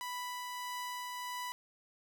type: tone with tremolo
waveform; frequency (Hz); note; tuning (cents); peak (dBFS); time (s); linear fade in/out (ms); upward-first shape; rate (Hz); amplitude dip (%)
sawtooth; 989; B5; +2; -34; 0.01-1.52; 0; triangle; 1.6; 25
effects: none